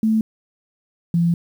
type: tone pair in turn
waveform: sine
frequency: 220 / 170.07 Hz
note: A3 / F3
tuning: 0 / -46 cents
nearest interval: major third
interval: 446 cents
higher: first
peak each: -14 dBFS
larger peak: neither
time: 0.03-0.21 / 1.14-1.34 s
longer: second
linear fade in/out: 2 ms
effects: 8-bit